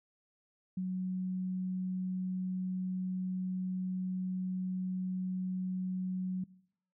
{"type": "tone", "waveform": "sine", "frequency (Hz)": 185, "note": "F#3", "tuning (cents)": 0, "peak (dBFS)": -32, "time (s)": [0.77, 6.44], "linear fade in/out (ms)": 5, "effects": ["noise-tail reverb RT60 0.7 s tail -21 dB re dry"]}